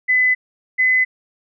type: tone pair in turn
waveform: sine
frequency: 2011 / 2025 Hz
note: B6 / B6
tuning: +31 / +43 cents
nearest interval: unison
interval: 12 cents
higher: second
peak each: -12 dBFS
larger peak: neither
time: 0.08-0.35 / 0.78-1.05 s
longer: neither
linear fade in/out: 20 ms
effects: none